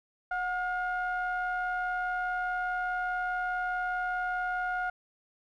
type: ring-modulated tone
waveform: triangle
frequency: 349.2 Hz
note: F4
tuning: in tune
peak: -24 dBFS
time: 0.31-4.9 s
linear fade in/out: 5 ms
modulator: 1080 Hz
effects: none